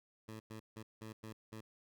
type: tone bursts at uneven times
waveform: 15% pulse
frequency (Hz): 110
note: A2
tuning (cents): 0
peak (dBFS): -40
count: 6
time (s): 0.28-0.4 / 0.5-0.6 / 0.76-0.83 / 1.01-1.13 / 1.23-1.33 / 1.52-1.61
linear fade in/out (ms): 10
effects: none